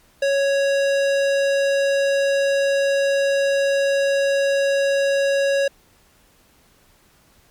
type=tone with hard clipping; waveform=sine; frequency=554.4 Hz; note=C#5; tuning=in tune; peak=-18 dBFS; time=0.22-5.68 s; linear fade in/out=5 ms; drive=18 dB; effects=pink hiss -56 dBFS RMS until 7.5 s + MP3 96 kbps